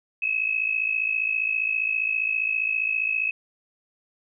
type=tone pair together; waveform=sine; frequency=2545 / 2600 Hz; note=D#7 / E7; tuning=+39 / -24 cents; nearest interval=unison; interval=37 cents; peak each=-25 dBFS; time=0.22-3.31 s; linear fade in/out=5 ms; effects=none